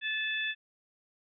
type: harmonic tone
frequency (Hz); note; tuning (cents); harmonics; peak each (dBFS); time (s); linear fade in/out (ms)
870; A5; -20; 2 / 3 / 4; -33 / -35 / -36; 0.01-0.55; 50
effects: none